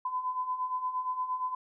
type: beating tone pair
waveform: sine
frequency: 1006 / 1014.6 Hz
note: B5 / B5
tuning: +32 / +46 cents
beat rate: 8.6 Hz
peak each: -37 / -31 dBFS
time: 0.05-1.55 s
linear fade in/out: 5 ms
effects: none